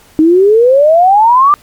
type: exponential sweep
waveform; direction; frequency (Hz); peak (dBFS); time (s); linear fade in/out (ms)
sine; up; 306.1 to 1207; -3; 0.19-1.54; 0
effects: pink hiss -43 dBFS RMS until 1.62 s + MP3 96 kbps